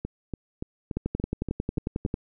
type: two click trains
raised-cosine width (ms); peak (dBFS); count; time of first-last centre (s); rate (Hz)
3; -18 / -14; 8 / 14; 0.05-2.061 / 0.97-2.141; 3.48 / 11.1
effects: none